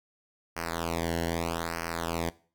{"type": "tone with flanger", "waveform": "sawtooth", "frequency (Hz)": 83.7, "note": "E2", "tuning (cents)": 27, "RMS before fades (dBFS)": -32, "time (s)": [0.56, 2.3], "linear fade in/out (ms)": 10, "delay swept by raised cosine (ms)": [0.27, 0.83], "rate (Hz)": 0.8, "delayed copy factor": -1, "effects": ["noise-tail reverb RT60 0.4 s tail -20 dB re dry"]}